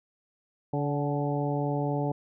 harmonic tone with a mistuned harmonic, 143.8 Hz, D3, 36 cents flat, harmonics 1 / 2 / 3 / 4 / 5 / 6, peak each -29 / -32 / -34 / -35 / -36 / -37 dBFS, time 0.73-2.12 s, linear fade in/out 5 ms, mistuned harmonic 5, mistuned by +46 cents, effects none

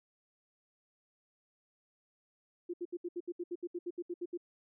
sine tone bursts, 350 Hz, F4, 4 cents sharp, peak -35 dBFS, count 15, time 2.69-4.375 s, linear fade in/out 10 ms, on 47 ms, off 70 ms, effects none

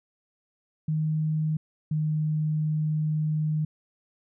sine tone pair in turn, 155.56 / 154.04 Hz, D#3 / D#3, 0 / -17 cents, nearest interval unison, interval 17 cents, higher first, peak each -23 dBFS, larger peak neither, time 0.88-1.57 / 1.91-3.65 s, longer second, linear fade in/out 5 ms, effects none

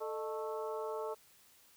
harmonic tone with a mistuned harmonic, 220 Hz, A3, in tune, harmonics 2 / 3 / 4 / 5 / 6, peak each -39 / -43 / -45 / -47 / -49 dBFS, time 0-1.15 s, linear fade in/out 20 ms, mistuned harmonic 3, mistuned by -120 cents, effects white hiss -64 dBFS RMS until 1.76 s

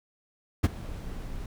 brown noise with ADSR envelope, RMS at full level -17 dBFS, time 0.63-1.46 s, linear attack 15 ms, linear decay 27 ms, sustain -20 dB, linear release 3 ms, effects none

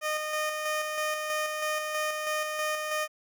15% pulse tone with tremolo, 613 Hz, D#5, 26 cents flat, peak -21 dBFS, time 0.01-3.08 s, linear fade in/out 50 ms, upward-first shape square, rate 3.1 Hz, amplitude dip 35%, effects none

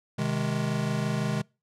square chord, Ab major, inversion first, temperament just, 129.78 / 155.74 / 207.7 Hz, C3 / Eb3 / Ab3, -14 / +2 / 0 cents, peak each -31 dBFS, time 0.18-1.42 s, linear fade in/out 10 ms, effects noise-tail reverb RT60 0.3 s tail -26 dB re dry + low-pass 9000 Hz 12 dB/octave

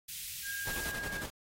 white band-stop noise, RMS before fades -42 dBFS, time 0.08-0.92 s, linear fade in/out 10 ms, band 140 to 2100 Hz, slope 24 dB/octave
sine tone with pitch glide, 1616 to 1628.2 Hz, G#6 to G#6, -48 to -35 cents, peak -37 dBFS, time 0.43-1.25 s, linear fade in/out 50 ms, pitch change +13 cents, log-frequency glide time 0.68-0.76 s
pink noise with tremolo, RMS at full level -40 dBFS, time 0.67-1.3 s, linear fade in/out 0 ms, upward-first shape square, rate 11 Hz, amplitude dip 55%
effects AAC 48 kbps

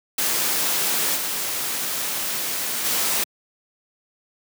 white noise with level steps, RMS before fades -22 / -26 / -22 dBFS, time 0.18-3.24 s, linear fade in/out 5 ms, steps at 1.15 / 2.84 s, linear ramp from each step 20 ms, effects high-pass 150 Hz 12 dB/octave

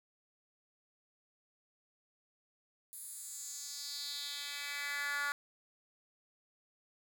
10% pulse tone with high-pass filter sweep, 286.8 Hz, D4, 41 cents flat, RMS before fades -41 dBFS, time 2.93-5.32 s, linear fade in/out 0 ms, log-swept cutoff 11000 to 1400 Hz, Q 2.8, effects none

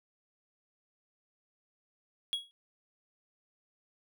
triangle tone with exponential decay, 3322 Hz, G#7, in tune, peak -25 dBFS, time 2.33-2.51 s, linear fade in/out 0 ms, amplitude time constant 38 ms, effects none

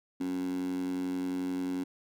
15% pulse tone with high-pass filter, 91.3 Hz, F#2, 23 cents flat, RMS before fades -33 dBFS, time 0.2-1.84 s, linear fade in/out 10 ms, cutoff 250 Hz, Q 9.6, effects none

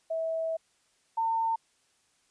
sine tone pair in turn, 650 / 905 Hz, E5 / A5, -24 / +48 cents, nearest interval tritone, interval 572 cents, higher second, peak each -28 / -25 dBFS, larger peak second, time 0.1-0.57 / 1.17-1.56 s, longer first, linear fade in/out 10 ms, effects white hiss -69 dBFS RMS until 2.3 s + resampled to 22050 Hz

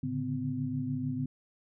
sine tone cluster, 110 / 140.7 / 147.4 / 254.3 Hz, A2 / C#3 / D3 / C4, 0 / +26 / +7 / -49 cents, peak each -39 / -36 / -39 / -33 dBFS, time 0.03-1.26 s, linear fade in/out 5 ms, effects none

